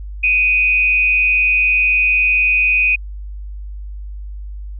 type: tone with frequency modulation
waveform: sine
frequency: 2491 Hz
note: D#7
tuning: 1 cent sharp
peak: -11 dBFS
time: 0.23-2.96 s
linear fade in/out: 10 ms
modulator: 178 Hz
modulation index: 0.43
effects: added 50 Hz sine -26 dBFS peak until 4.79 s